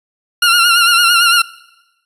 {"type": "tone with vibrato", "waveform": "20% pulse", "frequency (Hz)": 1396.9, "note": "F6", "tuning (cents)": 0, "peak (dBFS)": -3, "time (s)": [0.42, 1.42], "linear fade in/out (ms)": 5, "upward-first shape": "sine", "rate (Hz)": 8.9, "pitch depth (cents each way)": 55, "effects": ["noise-tail reverb RT60 1.0 s tail -21 dB re dry", "resampled to 32000 Hz"]}